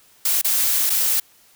blue noise with dropouts, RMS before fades -19 dBFS, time 0.25-1.2 s, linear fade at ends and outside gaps 5 ms, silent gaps 0.415-0.445 / 0.897-0.901 s, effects white hiss -54 dBFS RMS until 1.55 s

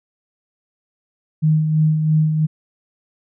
sine tone with tremolo, 155.56 Hz, D#3, in tune, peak -11 dBFS, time 1.42-2.47 s, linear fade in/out 20 ms, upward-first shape sine, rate 3 Hz, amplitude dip 45%, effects none

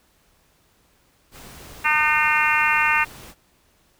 pink noise, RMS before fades -42 dBFS, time 1.31-3.35 s, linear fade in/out 50 ms
harmonic tone, 303.7 Hz, D#4, 42 cents flat, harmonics 3 / 4 / 5 / 6 / 7 / 8 / 9, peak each -24 / -24 / -24 / -24 / -24 / -24 / -24 dBFS, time 1.84-3.05 s, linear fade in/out 20 ms
effects pink hiss -61 dBFS RMS until 3.99 s

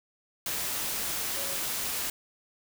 sine tone in noise, 554.4 Hz, C#5, in tune, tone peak -42 dBFS, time 1.36-1.56 s, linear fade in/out 2 ms, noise white, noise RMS -32 dBFS, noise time 0.46-2.1 s, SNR -13 dB, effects none

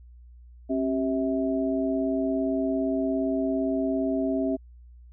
sine tone cluster, 269.6 / 387 / 648 Hz, C#4 / G4 / E5, -48 / -22 / -30 cents, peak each -25 / -31 / -29 dBFS, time 0.69-4.57 s, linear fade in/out 20 ms, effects added 60 Hz sine -46 dBFS peak until 5.12 s

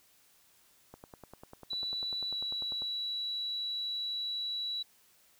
click train, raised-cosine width 1 ms, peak -33 dBFS, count 20, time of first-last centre 0.94-2.821 s, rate 10.1 Hz
sine tone with pitch glide, 3951 to 3924 Hz, B7 to B7, 0 to -12 cents, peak -33 dBFS, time 1.7-4.83 s, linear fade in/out 10 ms, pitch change -12 cents, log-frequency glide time 2.29-2.36 s
effects white hiss -65 dBFS RMS until 5.39 s

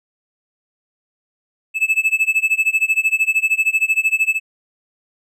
triangle tone with tremolo, 2613 Hz, E7, 16 cents flat, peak -9 dBFS, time 1.74-4.4 s, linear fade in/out 50 ms, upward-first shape sine, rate 13 Hz, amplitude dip 95%, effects none

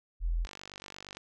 sine tone, 42 Hz, E1, 33 cents sharp, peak -27 dBFS, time 0.2-0.47 s, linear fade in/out 50 ms
click train, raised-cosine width 0.2 ms, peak -26 dBFS, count 36, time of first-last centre 0.45-1.17 s, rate 48.6 Hz
effects none

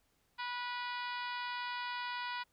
harmonic tone, 489.1 Hz, B4, 17 cents flat, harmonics 2 / 3 / 4 / 5 / 6 / 7 / 8 / 9 / 10, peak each -40 / -44 / -46 / -48 / -50 / -51 / -52 / -53 / -54 dBFS, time 0.38-2.44 s, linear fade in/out 20 ms, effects pink hiss -75 dBFS RMS until 2.52 s

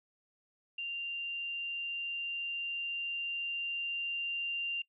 sine tone with level ramp, 2783 Hz, F7, 7 cents flat, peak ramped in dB -35 to -32 dBFS, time 0.78-4.82 s, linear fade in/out 5 ms, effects noise-tail reverb RT60 0.1 s tail -25 dB re dry

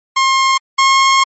sawtooth tone pair in turn, 1068 / 1077.9 Hz, C6 / C#6, +35 / -49 cents, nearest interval unison, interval 16 cents, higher second, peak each -6 / -4 dBFS, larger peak second, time 0.16-0.58 / 0.78-1.24 s, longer second, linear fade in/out 10 ms, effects MP3 32 kbps

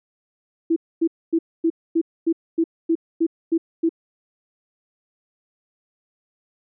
sine tone bursts, 329.6 Hz, E4, in tune, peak -15 dBFS, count 11, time 0.7-3.893 s, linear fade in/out 10 ms, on 63 ms, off 250 ms, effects none

